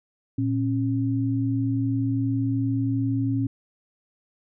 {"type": "tone pair together", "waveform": "sine", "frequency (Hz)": [114.95, 272.3], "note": ["A#2", "C#4"], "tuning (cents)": [-24, -31], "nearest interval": "octave + minor third", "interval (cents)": 1493, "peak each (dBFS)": -24, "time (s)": [0.38, 3.47], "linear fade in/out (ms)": 5, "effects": []}